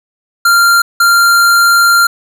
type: tone pair in turn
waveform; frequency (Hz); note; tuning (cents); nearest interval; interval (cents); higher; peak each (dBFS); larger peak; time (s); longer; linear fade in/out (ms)
square; 1389 / 1389; F6 / F6; -10 / -10; unison; 0; neither; -6; neither; 0.45-0.82 / 1-2.07; second; 5
effects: none